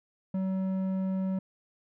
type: tone with low-pass filter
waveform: square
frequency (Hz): 189.5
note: F#3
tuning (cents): +42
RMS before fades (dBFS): -30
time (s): 0.34-1.39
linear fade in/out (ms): 5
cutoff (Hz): 630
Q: 0.51
effects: none